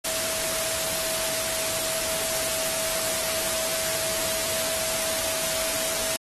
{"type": "tone in noise", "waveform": "sine", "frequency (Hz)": 647, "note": "E5", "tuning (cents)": -32, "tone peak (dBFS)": -34, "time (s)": [0.04, 6.17], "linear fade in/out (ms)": 10, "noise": "white", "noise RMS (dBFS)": -27, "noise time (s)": [0.04, 6.17], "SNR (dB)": -10, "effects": ["AAC 32 kbps"]}